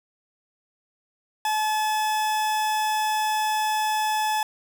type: tone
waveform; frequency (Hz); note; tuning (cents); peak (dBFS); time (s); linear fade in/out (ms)
40% pulse; 860; A5; -40; -21; 1.45-4.43; 2
effects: 8-bit